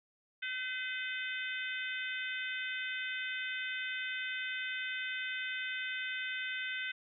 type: harmonic tone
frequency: 510 Hz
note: C5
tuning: 44 cents flat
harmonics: 3 / 4 / 5 / 6 / 7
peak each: -39 / -41 / -43 / -45 / -46 dBFS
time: 0.42-6.92 s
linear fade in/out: 10 ms
effects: none